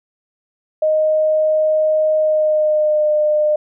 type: tone with pitch glide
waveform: sine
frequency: 621 to 604.7 Hz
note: D#5 to D#5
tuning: -3 to -50 cents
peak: -12 dBFS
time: 0.82-3.56 s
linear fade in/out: 5 ms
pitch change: -47 cents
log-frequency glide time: 2.17-3.11 s
effects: none